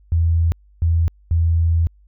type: tone bursts at uneven times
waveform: sine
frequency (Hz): 83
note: E2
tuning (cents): +12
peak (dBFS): -13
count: 3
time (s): 0.12-0.52 / 0.82-1.08 / 1.31-1.87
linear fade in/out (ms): 0
effects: added 50 Hz sine -48 dBFS peak until 2.07 s